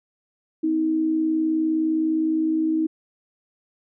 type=tone pair together; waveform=sine; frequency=257.6 / 317.3 Hz; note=C4 / D#4; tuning=-27 / +34 cents; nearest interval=major third; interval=361 cents; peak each=-30 / -19 dBFS; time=0.63-2.87 s; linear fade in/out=10 ms; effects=none